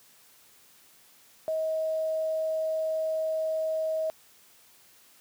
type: tone with quantisation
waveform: sine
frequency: 635 Hz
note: D#5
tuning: 35 cents sharp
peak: -26 dBFS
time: 1.48-4.1 s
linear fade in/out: 0 ms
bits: 9
effects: white hiss -58 dBFS RMS until 5.2 s + high-pass 80 Hz 12 dB/octave